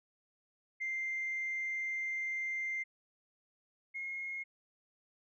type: tone pair in turn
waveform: sine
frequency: 2093 / 2152 Hz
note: C7 / C7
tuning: 0 / +48 cents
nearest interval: unison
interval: 48 cents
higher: second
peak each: -33 / -37 dBFS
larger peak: first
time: 0.8-2.84 / 3.94-4.44 s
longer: first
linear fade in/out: 20 ms
effects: tanh soft clip ceiling -30 dBFS